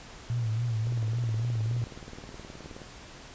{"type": "tone with vibrato", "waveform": "sine", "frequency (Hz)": 114.8, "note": "A#2", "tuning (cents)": -26, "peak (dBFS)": -26, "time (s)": [0.3, 1.84], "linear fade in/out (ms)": 0, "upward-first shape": "sine", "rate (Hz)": 3.6, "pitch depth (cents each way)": 87}
{"type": "click train", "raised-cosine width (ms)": 2, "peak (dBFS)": -30, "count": 38, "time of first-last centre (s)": [0.87, 2.817], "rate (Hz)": 19}
{"effects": ["pink hiss -47 dBFS RMS until 3.34 s", "resampled to 16000 Hz"]}